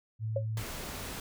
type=tone; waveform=sine; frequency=110 Hz; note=A2; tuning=in tune; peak=-31 dBFS; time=0.19-0.64 s; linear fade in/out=50 ms
type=tone with exponential decay; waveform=sine; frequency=550 Hz; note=C#5; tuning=14 cents flat; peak=-25 dBFS; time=0.36-0.46 s; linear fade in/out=5 ms; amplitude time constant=20 ms
type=noise; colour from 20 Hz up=pink; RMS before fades=-40 dBFS; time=0.57-1.2 s; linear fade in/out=2 ms
effects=none